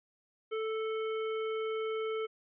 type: tone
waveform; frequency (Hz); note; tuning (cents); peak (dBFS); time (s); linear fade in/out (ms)
square; 440; A4; 0; -33; 0.51-2.27; 20
effects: resampled to 8000 Hz